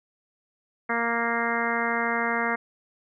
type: harmonic tone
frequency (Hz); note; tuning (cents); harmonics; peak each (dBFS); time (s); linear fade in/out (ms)
233.1; A#3; 0; 1 / 2 / 3 / 4 / 5 / 6 / 7 / 8 / 9; -32 / -32 / -32 / -32 / -32 / -32 / -32 / -32 / -32; 0.89-2.56; 10
effects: none